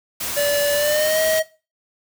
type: noise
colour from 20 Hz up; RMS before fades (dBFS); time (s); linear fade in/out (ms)
white; -26; 0.2-1.4; 10
type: tone with pitch glide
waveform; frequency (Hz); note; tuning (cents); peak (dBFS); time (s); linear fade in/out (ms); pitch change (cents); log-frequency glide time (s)
square; 578 to 634; D5 to D#5; -28 to +32; -18; 0.36-1.43; 20; +160; 0.73-1.2
effects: noise-tail reverb RT60 0.3 s tail -17 dB re dry